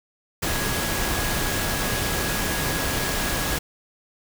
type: tone in noise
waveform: sine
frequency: 1661.2 Hz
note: G#6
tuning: in tune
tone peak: -33 dBFS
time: 0.46-3.57 s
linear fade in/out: 10 ms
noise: pink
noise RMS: -25 dBFS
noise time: 0.42-3.59 s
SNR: -11 dB
effects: none